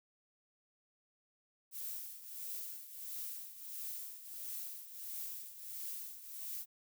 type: noise with tremolo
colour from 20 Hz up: violet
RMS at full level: -42 dBFS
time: 1.71-6.66 s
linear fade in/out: 50 ms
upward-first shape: triangle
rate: 1.5 Hz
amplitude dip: 75%
effects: none